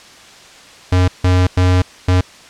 square tone bursts at uneven times, 91.1 Hz, F#2, 26 cents flat, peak -10 dBFS, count 4, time 0.92-1.08 / 1.24-1.47 / 1.57-1.82 / 2.08-2.21 s, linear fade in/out 5 ms, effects white hiss -40 dBFS RMS until 2.49 s + low-pass 6000 Hz 12 dB/octave

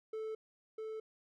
triangle tone with echo, 438.2 Hz, A4, 7 cents flat, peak -36 dBFS, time 0.13-0.35 s, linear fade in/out 5 ms, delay 650 ms, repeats 1, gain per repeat -2 dB, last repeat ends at 1 s, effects none

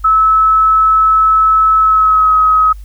sine tone with pitch glide, 1300 to 1271 Hz, E6 to D#6, -24 to +36 cents, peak -6 dBFS, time 0.04-2.73 s, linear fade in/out 10 ms, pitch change -40 cents, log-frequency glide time 1.78-2.35 s, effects added 50 Hz sine -27 dBFS peak until 2.84 s + white hiss -51 dBFS RMS until 2.84 s

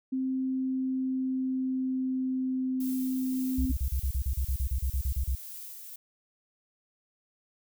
sine tone with pitch glide, 261.6 to 258.1 Hz, C4 to C4, 0 to -23 cents, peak -27 dBFS, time 0.12-3.72 s, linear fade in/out 10 ms, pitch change -23 cents, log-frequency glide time 0.34-3.32 s
violet noise with tremolo, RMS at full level -42 dBFS, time 2.8-5.96 s, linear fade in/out 5 ms, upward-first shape sine, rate 1.9 Hz, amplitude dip 25%
sine tone bursts, 65.41 Hz, C2, in tune, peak -25 dBFS, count 16, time 3.58-5.352 s, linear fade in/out 5 ms, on 77 ms, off 36 ms
effects none

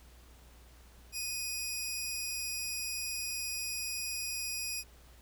15% pulse tone pair together, 2489 / 5607 Hz, D#7 / F8, 0 / +6 cents, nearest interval octave + major second, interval 1406 cents, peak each -30 / -34 dBFS, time 1.12-4.84 s, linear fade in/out 50 ms, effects added 60 Hz sine -55 dBFS peak until 5.21 s + pink hiss -61 dBFS RMS until 5.21 s

